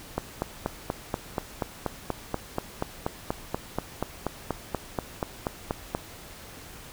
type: click train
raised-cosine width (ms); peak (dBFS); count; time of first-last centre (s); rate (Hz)
1; -12; 25; 0.18-5.949; 4.16
effects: pink hiss -45 dBFS RMS until 6.92 s